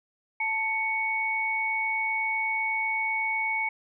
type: tone pair together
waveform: sine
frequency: 882.2 / 2223 Hz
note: A5 / C#7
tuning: +4 / +4 cents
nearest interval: octave + major third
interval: 1600 cents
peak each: -31 / -26 dBFS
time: 0.4-3.69 s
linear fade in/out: 5 ms
effects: none